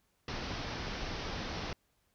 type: low-pass noise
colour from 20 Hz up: pink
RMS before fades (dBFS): -39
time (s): 0.28-1.73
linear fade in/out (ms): 2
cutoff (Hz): 5800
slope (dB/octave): 96
effects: pink hiss -75 dBFS RMS until 2.14 s